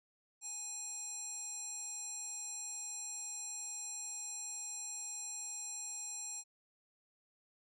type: tone with band-pass filter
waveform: square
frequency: 830.6 Hz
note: G#5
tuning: in tune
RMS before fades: -44 dBFS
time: 0.41-6.44 s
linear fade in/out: 50 ms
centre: 7200 Hz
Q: 9.3
effects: none